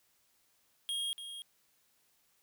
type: tone with echo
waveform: square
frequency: 3256 Hz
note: G#7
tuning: 35 cents flat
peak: -34 dBFS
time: 0.89-1.13 s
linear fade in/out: 0 ms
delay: 290 ms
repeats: 1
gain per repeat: -9 dB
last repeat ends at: 1.42 s
effects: white hiss -72 dBFS RMS until 2.42 s